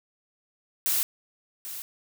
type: noise with echo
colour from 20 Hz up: blue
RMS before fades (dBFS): -25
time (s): 0.86-1.03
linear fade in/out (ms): 0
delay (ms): 790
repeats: 1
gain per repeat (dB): -12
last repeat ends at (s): 1.82
effects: none